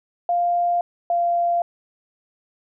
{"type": "tone pair in turn", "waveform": "sine", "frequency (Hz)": [698.5, 691.7], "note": ["F5", "F5"], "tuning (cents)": [0, -17], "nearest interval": "unison", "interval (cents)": 17, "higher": "first", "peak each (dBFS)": -17, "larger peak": "neither", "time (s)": [[0.29, 0.81], [1.1, 1.62]], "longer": "neither", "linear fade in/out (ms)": 2, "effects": []}